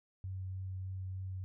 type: tone with vibrato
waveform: sine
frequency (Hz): 94.1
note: F#2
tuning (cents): +30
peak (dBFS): -38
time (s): 0.24-1.44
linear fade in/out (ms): 0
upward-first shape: triangle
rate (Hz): 3.3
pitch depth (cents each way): 11
effects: none